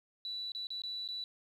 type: tone with dropouts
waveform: sine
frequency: 3954 Hz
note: B7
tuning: 1 cent sharp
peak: -37 dBFS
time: 0.25-1.24 s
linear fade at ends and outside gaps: 1 ms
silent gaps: 0.519-0.549 / 0.67-0.704 / 0.819-0.836 / 1.078-1.087 s
effects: 11-bit